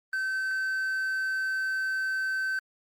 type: tone with quantisation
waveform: triangle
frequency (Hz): 1540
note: G6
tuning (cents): -31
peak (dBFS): -25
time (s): 0.13-2.59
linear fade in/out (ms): 2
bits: 9
effects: Opus 24 kbps